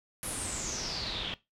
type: noise with low-pass filter sweep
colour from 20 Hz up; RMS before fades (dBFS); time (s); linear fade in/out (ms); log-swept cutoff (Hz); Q
pink; -36; 0.23-1.34; 0; 11000 to 3100; 7.9
effects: noise-tail reverb RT60 0.2 s tail -18 dB re dry